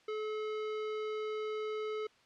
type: tone with hard clipping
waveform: sine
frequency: 430 Hz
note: A4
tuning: 40 cents flat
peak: -37 dBFS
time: 0.08-2.07 s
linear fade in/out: 5 ms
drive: 17 dB
effects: white hiss -65 dBFS RMS until 2.25 s + low-pass 4000 Hz 12 dB/octave